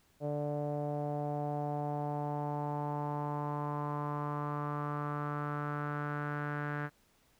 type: tone with low-pass filter sweep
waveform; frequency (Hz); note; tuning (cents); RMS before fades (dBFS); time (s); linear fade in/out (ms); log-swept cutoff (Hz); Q
sawtooth; 146.83; D3; 0; -36; 0.2-6.9; 50; 600 to 1600; 4.5
effects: pink hiss -69 dBFS RMS until 7.39 s